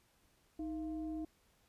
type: tone with frequency modulation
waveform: sine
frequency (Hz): 313.8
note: D#4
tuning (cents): +15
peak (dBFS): -38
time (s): 0.59-1.25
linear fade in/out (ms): 5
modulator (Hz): 371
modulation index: 0.43
effects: pink hiss -72 dBFS RMS until 1.68 s + resampled to 32000 Hz